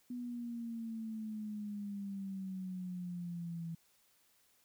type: exponential sweep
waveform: sine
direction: down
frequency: 246.9 to 164.81 Hz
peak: -39 dBFS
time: 0.1-3.75 s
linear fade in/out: 5 ms
effects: white hiss -71 dBFS RMS until 4.64 s